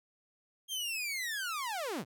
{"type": "linear sweep", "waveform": "sawtooth", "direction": "down", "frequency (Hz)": [3239, 98], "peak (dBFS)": -31, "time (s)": [0.68, 2.05], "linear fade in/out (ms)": 50, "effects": []}